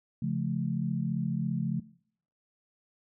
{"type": "chord", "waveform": "sine", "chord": "Db augmented", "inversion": "none", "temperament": "just", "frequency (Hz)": [138.59, 173.24, 216.5], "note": ["Db3", "F3", "A3"], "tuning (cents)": [0, -14, -28], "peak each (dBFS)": -32, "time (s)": [0.22, 1.8], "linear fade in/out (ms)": 5, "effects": ["noise-tail reverb RT60 0.6 s tail -20 dB re dry"]}